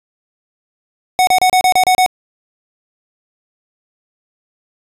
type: tone bursts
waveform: square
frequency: 740 Hz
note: F#5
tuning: in tune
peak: -9 dBFS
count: 8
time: 1.19-2.062 s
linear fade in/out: 0 ms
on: 81 ms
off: 32 ms
effects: resampled to 32000 Hz